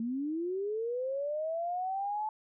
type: linear sweep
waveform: sine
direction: up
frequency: 221.8 to 870 Hz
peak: -31 dBFS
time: 0-2.29 s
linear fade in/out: 2 ms
effects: none